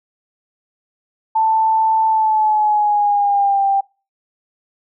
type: tone with pitch glide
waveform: sine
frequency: 884 to 787.6 Hz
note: A5 to G5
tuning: +8 to +8 cents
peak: -12 dBFS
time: 1.35-3.81 s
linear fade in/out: 10 ms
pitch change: -200 cents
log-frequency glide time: 2.07-3.66 s
effects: noise-tail reverb RT60 0.3 s tail -23 dB re dry